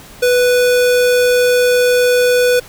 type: tone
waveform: square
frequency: 493.9 Hz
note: B4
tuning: in tune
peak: -10 dBFS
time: 0.22-2.6 s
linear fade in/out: 10 ms
effects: pink hiss -38 dBFS RMS until 2.68 s